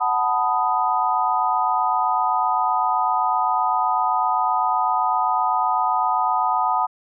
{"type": "chord", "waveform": "sine", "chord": "B dominant seventh", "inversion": "second", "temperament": "equal", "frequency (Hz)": [740, 880, 987.8, 1244.5], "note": ["F#5", "A5", "B5", "D#6"], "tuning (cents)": [0, 0, 0, 0], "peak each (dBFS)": -23, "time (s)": [0, 6.87], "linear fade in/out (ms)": 20, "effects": []}